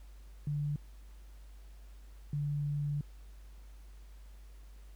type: tone pair in turn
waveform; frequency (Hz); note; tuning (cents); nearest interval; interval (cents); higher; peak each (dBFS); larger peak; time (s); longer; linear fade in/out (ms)
sine; 146.6 / 145.59; D3 / D3; -3 / -15; unison; 12; first; -31 / -31; neither; 0.47-0.76 / 2.33-3.01; second; 2
effects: added 50 Hz sine -49 dBFS peak until 4.95 s + pink hiss -66 dBFS RMS until 4.95 s